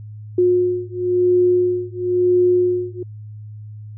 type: beating tone pair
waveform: sine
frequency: 359.2 / 360.18 Hz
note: F4 / F#4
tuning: +49 / -47 cents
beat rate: 0.98 Hz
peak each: -17 dBFS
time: 0.38-3.03 s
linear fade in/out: 5 ms
effects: added 106 Hz sine -32 dBFS peak until 3.97 s